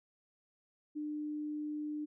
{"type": "tone", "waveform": "sine", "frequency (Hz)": 300, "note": "D4", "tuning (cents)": 37, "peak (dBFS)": -36, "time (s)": [0.95, 2.06], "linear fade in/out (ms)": 20, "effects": []}